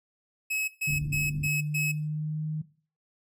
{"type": "tone bursts", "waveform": "45% pulse", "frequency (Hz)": 2570, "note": "E7", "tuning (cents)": -45, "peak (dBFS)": -28, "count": 5, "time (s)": [0.5, 1.92], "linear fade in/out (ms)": 10, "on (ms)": 180, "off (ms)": 130}
{"type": "tone with pitch glide", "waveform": "sine", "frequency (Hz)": [146.83, 154.84], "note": ["D3", "D#3"], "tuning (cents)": [0, -8], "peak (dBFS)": -28, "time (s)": [0.87, 2.62], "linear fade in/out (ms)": 10, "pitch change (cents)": 92, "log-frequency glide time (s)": [1.18, 2.47]}
{"type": "low-pass noise", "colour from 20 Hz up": "pink", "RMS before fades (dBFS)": -38, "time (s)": [0.88, 1.48], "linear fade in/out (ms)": 10, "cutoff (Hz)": 290, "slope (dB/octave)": 48}
{"effects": ["noise-tail reverb RT60 0.4 s tail -17 dB re dry"]}